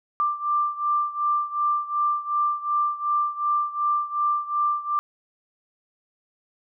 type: beating tone pair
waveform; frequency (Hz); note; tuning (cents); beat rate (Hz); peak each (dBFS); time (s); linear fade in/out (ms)
sine; 1182 / 1184.7; D6 / D6; +11 / +15; 2.7; -23 / -26; 0.2-4.99; 0
effects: none

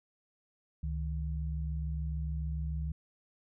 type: tone pair together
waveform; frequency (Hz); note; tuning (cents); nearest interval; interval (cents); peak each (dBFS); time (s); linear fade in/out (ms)
sine; 69.76 / 156.6; C#2 / D#3; +12 / +11; octave + major second; 1399; -33 / -38; 0.83-2.92; 5
effects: none

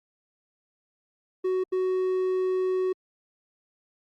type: tone bursts at uneven times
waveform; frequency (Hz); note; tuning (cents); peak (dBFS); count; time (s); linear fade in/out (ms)
triangle; 371.9; F#4; +9; -21; 2; 1.44-1.64 / 1.72-2.93; 10
effects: Opus 32 kbps

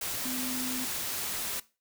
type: tone in noise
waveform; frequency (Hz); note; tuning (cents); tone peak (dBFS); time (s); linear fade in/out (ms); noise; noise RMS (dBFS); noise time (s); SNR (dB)
sine; 254.4; C4; -48; -35; 0.25-0.85; 5; white; -34; 0.01-1.6; -4
effects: noise-tail reverb RT60 0.3 s tail -19 dB re dry

